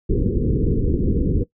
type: low-pass noise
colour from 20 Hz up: pink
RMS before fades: -19 dBFS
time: 0.09-1.44 s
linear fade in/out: 10 ms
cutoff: 480 Hz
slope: 96 dB/octave
effects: noise-tail reverb RT60 0.1 s tail -18 dB re dry

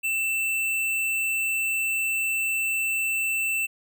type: tone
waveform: square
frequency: 2668 Hz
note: E7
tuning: 20 cents sharp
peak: -24 dBFS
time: 0.03-3.67 s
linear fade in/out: 20 ms
effects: none

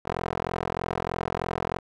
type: tone with band-pass filter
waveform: 15% pulse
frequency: 43.19 Hz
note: F1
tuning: 18 cents flat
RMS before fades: -30 dBFS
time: 0.05-1.79 s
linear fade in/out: 10 ms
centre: 780 Hz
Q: 0.95
effects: none

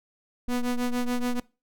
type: ring-modulated tone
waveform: square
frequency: 123.47 Hz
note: B2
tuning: in tune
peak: -22 dBFS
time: 0.48-1.4 s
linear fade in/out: 5 ms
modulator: 120 Hz
effects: noise-tail reverb RT60 0.3 s tail -22 dB re dry

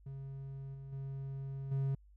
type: tone with level steps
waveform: triangle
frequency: 136.1 Hz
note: C#3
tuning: 31 cents flat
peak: -40 / -43 / -37 / -29 dBFS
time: 0.06-1.95 s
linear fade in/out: 5 ms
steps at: 0.74 / 0.92 / 1.71 s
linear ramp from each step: 10 ms
effects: added 50 Hz sine -58 dBFS peak until 2.16 s

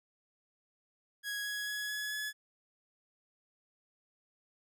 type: tone with pitch steps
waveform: sawtooth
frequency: 1661 / 1671.6 / 1682.2 / 1693 / 1703.8 Hz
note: G#6 / G#6 / G#6 / G#6 / G#6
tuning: 0 / +11 / +22 / +33 / +44 cents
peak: -32 dBFS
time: 1.23-2.33 s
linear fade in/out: 50 ms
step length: 220 ms
effects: none

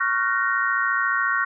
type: chord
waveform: sine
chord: Gb major seventh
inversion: second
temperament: equal with one note detuned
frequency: 1108.7 / 1396.9 / 1511.1 / 1864.7 Hz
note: Db6 / F6 / Gb6 / Bb6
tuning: 0 / 0 / +36 / 0 cents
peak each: -25 dBFS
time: 0-1.45 s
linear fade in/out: 10 ms
effects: none

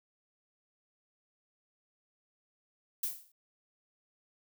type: noise with exponential decay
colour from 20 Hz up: violet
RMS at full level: -30 dBFS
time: 3.03-3.32 s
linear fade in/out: 5 ms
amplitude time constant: 61 ms
effects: none

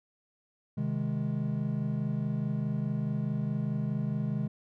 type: chord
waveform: triangle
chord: Ab major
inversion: first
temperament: equal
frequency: 130.81 / 155.56 / 207.7 Hz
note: C3 / Eb3 / Ab3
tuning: 0 / 0 / 0 cents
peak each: -31 dBFS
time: 0.77-4.48 s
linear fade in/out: 10 ms
effects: none

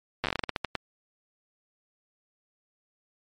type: slowing click train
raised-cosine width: 0.3 ms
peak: -11 dBFS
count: 14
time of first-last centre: 0.24-0.753 s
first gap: 8 ms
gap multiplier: 1.24
effects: MP3 64 kbps

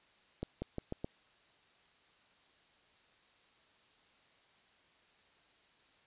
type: accelerating click train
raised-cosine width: 2 ms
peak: -24 dBFS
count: 5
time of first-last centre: 0.43-1.045 s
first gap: 190 ms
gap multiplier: 0.86
effects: white hiss -67 dBFS RMS until 6.06 s + resampled to 8000 Hz

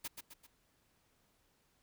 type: noise with echo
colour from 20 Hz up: white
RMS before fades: -41 dBFS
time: 0.04-0.08 s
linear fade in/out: 10 ms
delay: 130 ms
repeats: 3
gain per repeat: -6 dB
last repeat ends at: 0.47 s
effects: pink hiss -74 dBFS RMS until 1.82 s

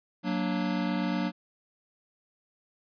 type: chord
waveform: square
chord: Gb augmented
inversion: none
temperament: equal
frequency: 185 / 233.1 / 293.7 Hz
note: Gb3 / Bb3 / D4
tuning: 0 / 0 / 0 cents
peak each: -31 / -33 / -33 dBFS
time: 0.23-1.32 s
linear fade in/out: 50 ms
effects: resampled to 11025 Hz

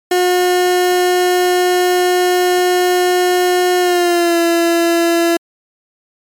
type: tone with pitch glide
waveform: 30% pulse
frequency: 360.4 to 338.2 Hz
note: F#4 to E4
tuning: -45 to +44 cents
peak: -8 dBFS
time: 0.11-5.37 s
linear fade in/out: 5 ms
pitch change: -111 cents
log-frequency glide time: 3.8-4.38 s
effects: MP3 96 kbps

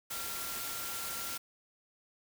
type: tone in noise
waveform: sine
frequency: 1376 Hz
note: F6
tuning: 26 cents flat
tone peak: -46 dBFS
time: 0.1-1.38 s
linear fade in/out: 10 ms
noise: white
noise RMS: -39 dBFS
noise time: 0.1-1.38 s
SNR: -10 dB
effects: none

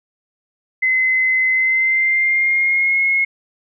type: tone with pitch glide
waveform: sine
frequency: 2046 to 2166 Hz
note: C7 to C#7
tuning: -39 to -41 cents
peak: -13 dBFS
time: 0.82-3.25 s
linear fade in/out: 10 ms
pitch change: +98 cents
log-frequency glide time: 1.52-3 s
effects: none

